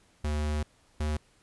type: tone pair in turn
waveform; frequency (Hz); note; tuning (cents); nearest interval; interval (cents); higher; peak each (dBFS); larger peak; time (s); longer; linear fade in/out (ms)
square; 75.2 / 75.81; D2 / D#2; +42 / -44; unison; 14; second; -28; neither; 0.24-0.63 / 1-1.17; first; 5
effects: pink hiss -64 dBFS RMS until 1.42 s + resampled to 24000 Hz